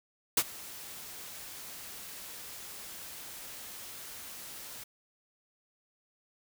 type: noise with ADSR envelope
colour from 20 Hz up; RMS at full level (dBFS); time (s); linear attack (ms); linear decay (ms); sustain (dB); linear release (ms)
white; -23; 0.37-4.84; 5; 53; -22; 7
effects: none